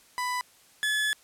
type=tone pair in turn; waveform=30% pulse; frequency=994 / 1714.6 Hz; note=B5 / A6; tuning=+11 / -45 cents; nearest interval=major sixth; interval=944 cents; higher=second; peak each=-25 / -22 dBFS; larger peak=second; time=0.18-0.41 / 0.83-1.13 s; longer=second; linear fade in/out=0 ms; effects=white hiss -58 dBFS RMS until 1.23 s + low-pass 12000 Hz 12 dB/octave